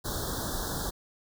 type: band-stop noise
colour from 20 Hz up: pink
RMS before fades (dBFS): -33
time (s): 0.04-0.91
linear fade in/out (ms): 20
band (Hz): 1700 to 3400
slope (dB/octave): 96
effects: none